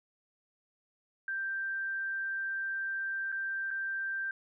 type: tone with dropouts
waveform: sine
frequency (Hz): 1573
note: G6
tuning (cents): +6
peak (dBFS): -32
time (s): 1.28-4.31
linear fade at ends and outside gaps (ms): 2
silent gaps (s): 3.319-3.324 / 3.706-3.711
effects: none